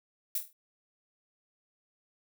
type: noise with echo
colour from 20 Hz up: violet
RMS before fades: -31 dBFS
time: 0.35-0.38 s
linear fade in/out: 2 ms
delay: 25 ms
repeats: 6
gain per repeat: -6 dB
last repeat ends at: 0.53 s
effects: none